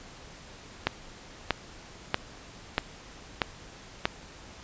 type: click train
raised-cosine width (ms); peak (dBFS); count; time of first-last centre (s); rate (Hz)
0.3; -7; 6; 0.87-4.055; 1.57
effects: pink hiss -48 dBFS RMS until 4.63 s + resampled to 16000 Hz